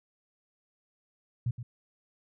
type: tone with echo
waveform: sine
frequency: 120 Hz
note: B2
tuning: 49 cents flat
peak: -26 dBFS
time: 1.46-1.51 s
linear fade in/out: 5 ms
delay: 120 ms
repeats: 1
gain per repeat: -10 dB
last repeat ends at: 1.63 s
effects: none